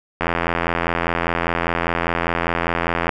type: click train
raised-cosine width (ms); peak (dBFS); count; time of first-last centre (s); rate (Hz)
0.5; -4; 246; 0.21-3.092; 85
effects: none